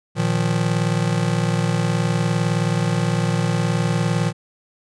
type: chord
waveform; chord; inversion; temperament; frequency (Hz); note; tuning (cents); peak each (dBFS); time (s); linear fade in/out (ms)
square; Bb suspended fourth; none; just; 116.54 / 155.39 / 174.81; Bb2 / Eb3 / F3; 0 / -2 / +2; -23; 0.15-4.33; 50
effects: resampled to 22050 Hz